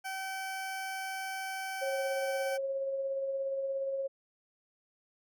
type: tone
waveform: 20% pulse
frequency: 767 Hz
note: G5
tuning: 38 cents flat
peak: -31 dBFS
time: 0.04-2.58 s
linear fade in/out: 20 ms
type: tone with tremolo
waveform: sine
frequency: 543 Hz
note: C#5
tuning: 36 cents flat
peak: -30 dBFS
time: 1.81-4.08 s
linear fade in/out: 20 ms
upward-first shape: sine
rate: 17 Hz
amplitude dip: 30%
effects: none